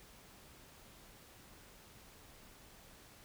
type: silence
effects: pink hiss -59 dBFS RMS until 3.24 s